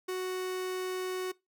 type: tone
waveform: 45% pulse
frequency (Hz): 370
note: F#4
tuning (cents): 0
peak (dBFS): -32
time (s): 0.08-1.32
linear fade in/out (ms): 10
effects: noise-tail reverb RT60 0.2 s tail -21 dB re dry